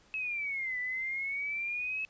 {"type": "exponential two-way sweep", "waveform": "sine", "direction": "down then up", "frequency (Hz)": [2597, 1975.5, 2597], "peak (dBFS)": -32, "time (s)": [0.14, 2.05], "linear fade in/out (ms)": 0, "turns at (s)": 0.79, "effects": ["pink hiss -63 dBFS RMS until 2.09 s", "resampled to 16000 Hz"]}